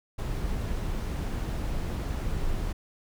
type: noise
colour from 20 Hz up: brown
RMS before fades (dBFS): -30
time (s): 0.18-2.73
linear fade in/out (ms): 10
effects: none